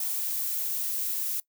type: noise with high-pass filter sweep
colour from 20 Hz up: violet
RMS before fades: -30 dBFS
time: 0-1.4 s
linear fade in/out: 2 ms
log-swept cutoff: 800 to 330 Hz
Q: 4.7
effects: noise-tail reverb RT60 0.1 s tail -21 dB re dry